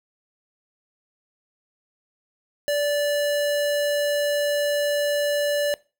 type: tone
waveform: square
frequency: 582 Hz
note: D5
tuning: 16 cents flat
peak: -21 dBFS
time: 2.68-5.74 s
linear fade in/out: 0 ms
effects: noise-tail reverb RT60 0.3 s tail -21 dB re dry